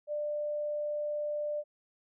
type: tone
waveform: sine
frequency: 594 Hz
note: D5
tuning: 20 cents sharp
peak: -31 dBFS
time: 0.07-1.64 s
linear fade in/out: 50 ms
effects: none